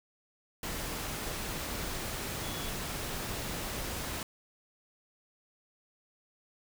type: tone in noise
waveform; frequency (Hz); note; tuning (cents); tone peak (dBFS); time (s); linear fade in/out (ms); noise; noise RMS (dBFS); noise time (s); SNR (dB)
sine; 3393; G#7; +36; -46; 2.43-2.69; 2; pink; -37; 0.63-4.23; -12
effects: none